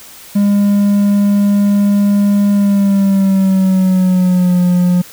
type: tone with pitch glide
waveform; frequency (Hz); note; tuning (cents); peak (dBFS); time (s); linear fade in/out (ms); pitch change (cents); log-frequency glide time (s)
triangle; 202.7 to 178.51; G#3 to F3; -42 to +38; -6; 0.35-5.02; 10; -220; 2.53-4.6
effects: white hiss -36 dBFS RMS until 5.12 s